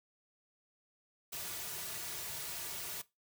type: noise with comb filter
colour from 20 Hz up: white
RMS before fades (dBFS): -42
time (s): 1.32-3.02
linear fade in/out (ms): 10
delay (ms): 3.8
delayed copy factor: -0.8
effects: noise-tail reverb RT60 0.2 s tail -18 dB re dry

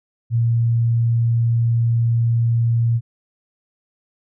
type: tone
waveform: sine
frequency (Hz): 116.54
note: A#2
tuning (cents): 0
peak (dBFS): -14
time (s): 0.3-3.01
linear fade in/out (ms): 50
effects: none

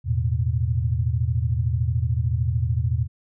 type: chord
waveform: sine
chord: E suspended fourth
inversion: none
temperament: equal with one note detuned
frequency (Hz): 81.84 / 110 / 123.47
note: E2 / A2 / B2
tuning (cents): -12 / 0 / 0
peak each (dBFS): -24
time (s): 0.04-3.08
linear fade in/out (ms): 50
effects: none

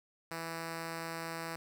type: tone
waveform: 5% pulse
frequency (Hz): 164.81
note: E3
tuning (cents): 0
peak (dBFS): -27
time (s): 0.31-1.56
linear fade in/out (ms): 2
effects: none

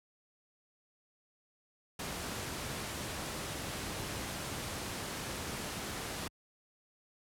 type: noise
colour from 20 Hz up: pink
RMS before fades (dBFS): -39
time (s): 1.99-6.28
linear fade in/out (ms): 5
effects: high-pass 60 Hz 12 dB/octave + low-pass 12000 Hz 12 dB/octave

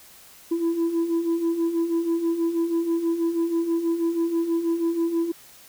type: beating tone pair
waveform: sine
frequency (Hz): 329.6 / 335.8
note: E4 / E4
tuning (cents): 0 / +32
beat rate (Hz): 6.2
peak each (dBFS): -26 / -20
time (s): 0.51-5.32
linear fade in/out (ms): 10
effects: tanh soft clip ceiling -18 dBFS + white hiss -49 dBFS RMS until 5.68 s

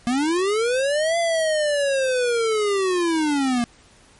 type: linear two-way sweep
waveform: square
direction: up then down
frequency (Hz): 233.1 to 684 to 233.1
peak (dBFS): -19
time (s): 0.07-3.64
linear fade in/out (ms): 0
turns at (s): 1.18
effects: pink hiss -52 dBFS RMS until 4.19 s + MP3 48 kbps

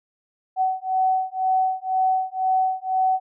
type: beating tone pair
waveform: sine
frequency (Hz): 752 / 754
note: F#5 / F#5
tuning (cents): +28 / +32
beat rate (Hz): 2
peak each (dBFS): -22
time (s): 0.56-3.2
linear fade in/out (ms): 50
effects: none

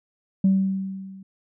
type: tone with level ramp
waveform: sine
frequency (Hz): 192.2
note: G3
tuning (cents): -34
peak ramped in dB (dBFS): -12 to -40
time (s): 0.44-1.23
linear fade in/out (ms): 5
effects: tanh soft clip ceiling -11 dBFS

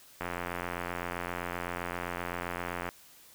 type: click train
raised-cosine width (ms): 0.5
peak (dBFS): -19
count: 236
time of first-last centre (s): 0.21-2.89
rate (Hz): 87.7
effects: white hiss -56 dBFS RMS until 3.34 s

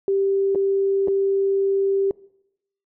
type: tone with dropouts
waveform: sine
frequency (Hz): 392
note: G4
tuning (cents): 0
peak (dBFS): -17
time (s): 0.08-2.11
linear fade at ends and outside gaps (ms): 1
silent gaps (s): 0.549-0.556 / 1.075-1.082
effects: noise-tail reverb RT60 0.8 s tail -22 dB re dry

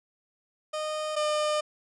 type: tone pair in turn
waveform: 30% pulse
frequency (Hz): 615 / 604.8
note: D#5 / D#5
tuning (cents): -20 / -49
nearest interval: unison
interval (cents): 29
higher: first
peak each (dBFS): -27 / -22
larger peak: second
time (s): 0.73-1.16 / 1.16-1.61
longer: second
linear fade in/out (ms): 10
effects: resampled to 22050 Hz

